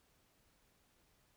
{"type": "silence", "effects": ["pink hiss -73 dBFS RMS until 1.36 s"]}